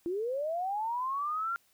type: linear sweep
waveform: sine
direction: up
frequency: 329.6 to 1396.9 Hz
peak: -30 dBFS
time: 0.06-1.56 s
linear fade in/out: 0 ms
effects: white hiss -68 dBFS RMS until 1.73 s